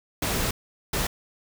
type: noise bursts at uneven times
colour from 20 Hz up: pink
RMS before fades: -26 dBFS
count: 2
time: 0.22-0.51 / 0.93-1.07 s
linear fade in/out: 5 ms
effects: none